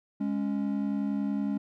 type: tone pair together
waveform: triangle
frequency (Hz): 206.4 / 277.2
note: G#3 / C#4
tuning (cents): -10 / 0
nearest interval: perfect fourth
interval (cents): 510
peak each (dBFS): -27 / -29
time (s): 0.2-1.58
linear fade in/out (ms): 10
effects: none